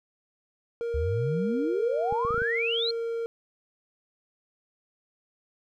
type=tone with pitch glide; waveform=triangle; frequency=467.8 to 461.6 Hz; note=A#4 to A#4; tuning=+6 to -17 cents; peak=-26 dBFS; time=0.81-3.26 s; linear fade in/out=0 ms; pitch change=-23 cents; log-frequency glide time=2.32-2.57 s
type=exponential sweep; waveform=sine; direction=up; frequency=68.6 to 4309 Hz; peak=-26 dBFS; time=0.94-2.91 s; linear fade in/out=5 ms
type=clicks; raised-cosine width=5 ms; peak=-25 dBFS; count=6; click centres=2.125 / 2.25 / 2.307 / 2.344 / 2.379 / 2.419 s
effects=none